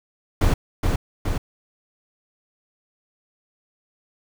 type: noise with echo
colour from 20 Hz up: brown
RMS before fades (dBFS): -17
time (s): 0.41-0.54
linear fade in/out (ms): 5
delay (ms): 420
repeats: 2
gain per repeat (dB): -3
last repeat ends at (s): 1.38
effects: none